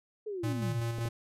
sine linear sweep, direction down, 440 to 98 Hz, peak -34 dBFS, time 0.26-0.81 s, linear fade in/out 10 ms
square tone with tremolo, 116.3 Hz, A#2, 4 cents flat, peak -31 dBFS, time 0.43-1.09 s, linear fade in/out 10 ms, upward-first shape square, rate 5.2 Hz, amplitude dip 35%
clicks, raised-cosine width 2 ms, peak -26 dBFS, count 2, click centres 0.985 / 1.057 s
effects resampled to 32000 Hz

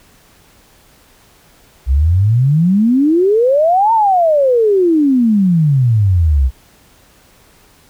sine exponential two-way sweep, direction up then down, 61.74 to 927 to 61.74 Hz, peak -8 dBFS, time 1.86-6.51 s, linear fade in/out 50 ms, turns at 3.93 s, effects pink hiss -48 dBFS RMS until 7.89 s

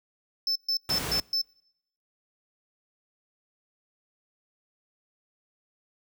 triangle tone bursts, 5274 Hz, E8, in tune, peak -23 dBFS, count 5, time 0.47-1.415 s, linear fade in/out 2 ms, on 85 ms, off 130 ms
pink noise, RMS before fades -32 dBFS, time 0.89-1.2 s, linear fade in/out 2 ms
effects noise-tail reverb RT60 0.8 s tail -25 dB re dry + high-pass 60 Hz 12 dB/octave

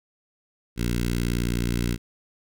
10% pulse tone with notch filter, 59.2 Hz, A#1, 27 cents sharp, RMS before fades -25 dBFS, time 0.76-1.98 s, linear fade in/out 50 ms, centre 800 Hz, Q 0.52, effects none

